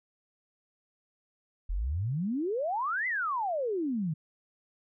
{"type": "exponential two-way sweep", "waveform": "sine", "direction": "up then down", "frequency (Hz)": [38.91, 2079, 147], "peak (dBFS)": -28, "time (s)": [1.69, 4.14], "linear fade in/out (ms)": 10, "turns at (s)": 3.07, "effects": []}